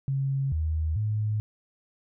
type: tone with pitch steps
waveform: sine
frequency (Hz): 136.3 / 78.8 / 106.8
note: C#3 / D#2 / G#2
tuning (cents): -29 / +23 / +49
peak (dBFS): -24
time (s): 0.08-1.4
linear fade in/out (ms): 0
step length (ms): 440
effects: none